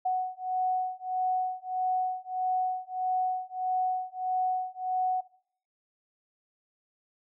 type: beating tone pair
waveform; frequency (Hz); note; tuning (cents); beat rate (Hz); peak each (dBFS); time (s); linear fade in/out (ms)
sine; 740 / 741.6; F#5 / F#5; 0 / +4; 1.6; -30 / -30; 0.05-5.21; 10
effects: noise-tail reverb RT60 0.6 s tail -19 dB re dry